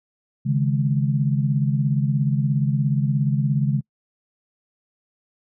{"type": "chord", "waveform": "sine", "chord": "C# suspended second", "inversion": "none", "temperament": "equal", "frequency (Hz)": [138.59, 155.56, 207.7], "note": ["C#3", "D#3", "G#3"], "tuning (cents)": [0, 0, 0], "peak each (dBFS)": [-19, -24, -25], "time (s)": [0.45, 3.81], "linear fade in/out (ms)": 20, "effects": ["noise-tail reverb RT60 0.1 s tail -26 dB re dry"]}